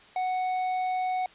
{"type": "tone with tanh clipping", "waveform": "sine", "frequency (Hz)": 740, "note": "F#5", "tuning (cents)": 0, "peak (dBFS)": -27, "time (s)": [0.16, 1.26], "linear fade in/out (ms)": 2, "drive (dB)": 7, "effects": ["white hiss -53 dBFS RMS until 1.34 s", "resampled to 8000 Hz"]}